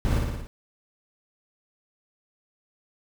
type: noise with echo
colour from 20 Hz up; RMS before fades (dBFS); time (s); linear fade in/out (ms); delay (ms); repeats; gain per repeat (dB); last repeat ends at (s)
brown; -23; 0.05-0.18; 0; 58; 5; -3; 0.47
effects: none